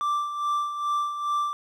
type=tone with tremolo; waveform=triangle; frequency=1174.7 Hz; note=D6; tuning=in tune; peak=-20 dBFS; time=0.01-1.53 s; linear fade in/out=0 ms; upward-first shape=sine; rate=2.4 Hz; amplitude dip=60%; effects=none